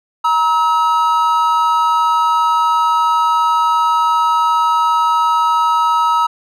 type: tone pair together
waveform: triangle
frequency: 946 / 1288.8 Hz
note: A#5 / E6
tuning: +25 / -39 cents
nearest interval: perfect fourth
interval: 536 cents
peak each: -12 dBFS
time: 0.24-6.27 s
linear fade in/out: 10 ms
effects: none